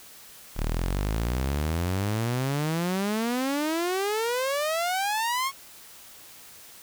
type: exponential sweep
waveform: sawtooth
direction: up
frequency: 36.01 to 1108.7 Hz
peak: -21 dBFS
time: 0.55-5.52 s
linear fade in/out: 50 ms
effects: white hiss -48 dBFS RMS until 6.82 s